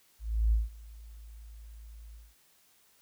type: tone with ADSR envelope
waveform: sine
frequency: 55 Hz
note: A1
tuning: in tune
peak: -21 dBFS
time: 0.19-2.35 s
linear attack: 330 ms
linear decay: 170 ms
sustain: -24 dB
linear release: 210 ms
effects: white hiss -65 dBFS RMS until 3.01 s